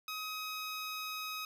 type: tone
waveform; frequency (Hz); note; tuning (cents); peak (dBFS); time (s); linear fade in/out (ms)
15% pulse; 1264; D#6; +27; -32; 0.08-1.45; 2
effects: none